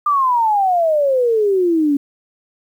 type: exponential sweep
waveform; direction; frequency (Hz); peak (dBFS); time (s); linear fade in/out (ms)
sine; down; 1206 to 277.2; -12; 0.06-1.97; 5
effects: 8-bit